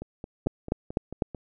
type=two click trains; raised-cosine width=2 ms; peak=-10 / -23 dBFS; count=4 / 7; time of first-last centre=0.47-1.222 / 0.02-1.347 s; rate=3.99 / 4.52 Hz; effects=none